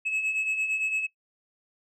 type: beating tone pair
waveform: sine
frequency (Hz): 2577 / 2585.8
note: E7 / E7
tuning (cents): -40 / -34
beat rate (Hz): 8.8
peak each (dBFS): -31 / -24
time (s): 0.05-1.07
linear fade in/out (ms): 20
effects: noise-tail reverb RT60 0.1 s tail -20 dB re dry + tanh soft clip ceiling -23 dBFS